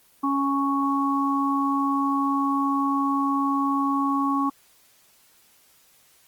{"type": "harmonic tone", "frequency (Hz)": 277.2, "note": "C#4", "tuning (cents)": 0, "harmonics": [1, 3, 4], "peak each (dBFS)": [-23, -31, -24], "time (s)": [0.23, 4.5], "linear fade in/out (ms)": 10, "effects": ["white hiss -58 dBFS RMS until 6.27 s", "Opus 24 kbps"]}